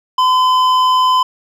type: tone with hard clipping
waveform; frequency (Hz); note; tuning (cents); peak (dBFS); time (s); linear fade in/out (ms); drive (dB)
sine; 1018; C6; -48; -11; 0.18-1.23; 5; 9
effects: none